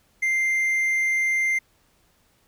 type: tone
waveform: triangle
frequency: 2093 Hz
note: C7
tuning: in tune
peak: -18 dBFS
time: 0.22-1.59 s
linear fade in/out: 10 ms
effects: pink hiss -63 dBFS RMS until 2.47 s